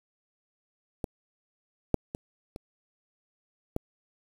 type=clicks; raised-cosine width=2 ms; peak=-17 / -8 / -21 / -26 / -15 dBFS; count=5; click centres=1.042 / 1.943 / 2.149 / 2.561 / 3.764 s; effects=7-bit